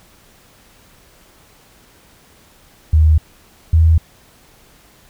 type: tone pair in turn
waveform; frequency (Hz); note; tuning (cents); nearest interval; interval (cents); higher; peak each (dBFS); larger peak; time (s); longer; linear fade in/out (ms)
sine; 78 / 81.02; D#2 / E2; +5 / -29; minor second; 66; second; -7; neither; 2.93-3.18 / 3.73-3.98; neither; 5
effects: pink hiss -49 dBFS RMS until 5.09 s